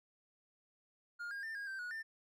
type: tone with pitch steps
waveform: triangle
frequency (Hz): 1417 / 1621 / 1793 / 1632 / 1562 / 1459 / 1792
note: F6 / G#6 / A6 / G#6 / G6 / F#6 / A6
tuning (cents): +25 / -42 / +32 / -31 / -7 / -25 / +31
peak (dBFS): -39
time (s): 1.19-2.03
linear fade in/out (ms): 20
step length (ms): 120
effects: none